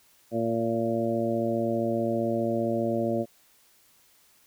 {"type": "harmonic tone with a mistuned harmonic", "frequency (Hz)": 115.2, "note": "A#2", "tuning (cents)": -20, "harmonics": [1, 2, 3, 4, 5, 6], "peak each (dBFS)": [-35, -29, -30, -35, -29, -35], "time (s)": [0.31, 3.26], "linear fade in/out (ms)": 50, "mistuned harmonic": 6, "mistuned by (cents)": -20, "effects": ["white hiss -61 dBFS RMS until 4.46 s"]}